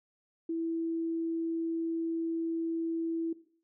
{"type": "tone", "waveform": "sine", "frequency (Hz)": 329.6, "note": "E4", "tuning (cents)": 0, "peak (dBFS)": -30, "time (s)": [0.49, 3.33], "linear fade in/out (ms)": 5, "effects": ["noise-tail reverb RT60 0.5 s tail -17 dB re dry"]}